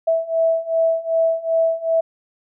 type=beating tone pair; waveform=sine; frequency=654 / 656.6 Hz; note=E5 / E5; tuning=-14 / -7 cents; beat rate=2.6 Hz; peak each=-20 / -18 dBFS; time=0.07-2.01 s; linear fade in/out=10 ms; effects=none